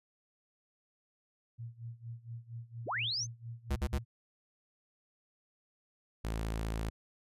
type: tone with tremolo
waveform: sine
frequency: 116.54 Hz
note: A#2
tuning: in tune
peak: -39 dBFS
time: 1.58-4.05 s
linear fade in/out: 20 ms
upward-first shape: sine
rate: 4.3 Hz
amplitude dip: 90%
type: linear sweep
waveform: sine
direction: up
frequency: 41.21 to 6480 Hz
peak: -32 dBFS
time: 2.85-3.27 s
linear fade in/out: 50 ms
type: tone bursts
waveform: square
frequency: 69.3 Hz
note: C#2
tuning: in tune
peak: -30 dBFS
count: 3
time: 3.7-3.985 s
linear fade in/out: 10 ms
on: 61 ms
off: 51 ms
type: tone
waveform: sawtooth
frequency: 55 Hz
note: A1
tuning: in tune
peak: -30 dBFS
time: 6.24-6.9 s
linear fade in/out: 10 ms
effects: resampled to 32000 Hz